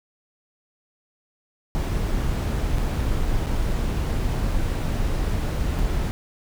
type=noise with dropouts; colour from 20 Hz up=brown; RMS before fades=-23 dBFS; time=1.75-6.11 s; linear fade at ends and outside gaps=0 ms; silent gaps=2.784-2.789 / 3.461-3.467 / 5.79-5.794 s; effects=none